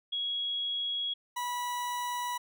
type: tone pair in turn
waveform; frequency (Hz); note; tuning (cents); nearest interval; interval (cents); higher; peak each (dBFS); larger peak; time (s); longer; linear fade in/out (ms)
sine / 40% pulse; 3322 / 977.4; G#7 / B5; 0 / -18; octave + major sixth; 2118; first; -30 / -31; first; 0.12-1.14 / 1.36-2.38; neither; 10
effects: none